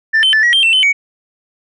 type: tone with pitch steps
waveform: sine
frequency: 1775 / 3078 / 1752 / 1913 / 3166 / 2689 / 3050 / 2249 Hz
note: A6 / G7 / A6 / A#6 / G7 / E7 / G7 / C#7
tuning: +15 / -32 / -8 / +44 / +17 / +34 / -48 / +24 cents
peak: -6 dBFS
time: 0.13-0.93 s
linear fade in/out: 20 ms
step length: 100 ms
effects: tanh soft clip ceiling -6 dBFS